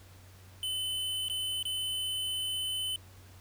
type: tone with dropouts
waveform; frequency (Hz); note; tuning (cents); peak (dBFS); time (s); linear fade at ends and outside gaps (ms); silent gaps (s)
square; 3032; F#7; +42; -32; 0.63-2.96; 1; 1.284-1.298 / 1.628-1.653
effects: added 93 Hz sine -52 dBFS peak until 3.4 s + pink hiss -58 dBFS RMS until 3.4 s